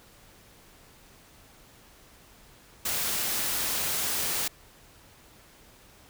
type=noise; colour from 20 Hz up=white; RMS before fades=-29 dBFS; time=2.85-4.48 s; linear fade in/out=5 ms; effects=pink hiss -55 dBFS RMS until 6.09 s